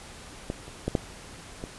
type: clicks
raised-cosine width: 2 ms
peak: -16 / -29 / -13 / -9 / -21 dBFS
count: 5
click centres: 0.501 / 0.68 / 0.88 / 0.952 / 1.639 s
effects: pink hiss -45 dBFS RMS until 1.78 s + resampled to 24000 Hz